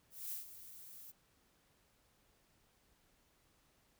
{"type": "noise with ADSR envelope", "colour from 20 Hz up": "violet", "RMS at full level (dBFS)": -42, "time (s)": [0.1, 1.12], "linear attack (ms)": 220, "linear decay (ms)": 130, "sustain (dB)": -12, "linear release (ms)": 15, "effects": ["pink hiss -73 dBFS RMS until 3.99 s"]}